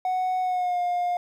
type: tone with pitch glide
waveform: triangle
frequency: 740 to 709.9 Hz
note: F#5 to F5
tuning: 0 to +28 cents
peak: -20 dBFS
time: 0.05-1.17 s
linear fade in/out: 2 ms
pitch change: -72 cents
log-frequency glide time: 0.41-0.8 s
effects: tanh soft clip ceiling -16 dBFS + 10-bit